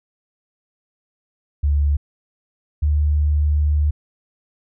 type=tone pair in turn; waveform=sine; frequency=72.3 / 74.42 Hz; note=D2 / D2; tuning=-27 / +24 cents; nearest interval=minor second; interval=51 cents; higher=second; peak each=-14 dBFS; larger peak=neither; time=1.63-1.97 / 2.82-3.91 s; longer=second; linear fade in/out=10 ms; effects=none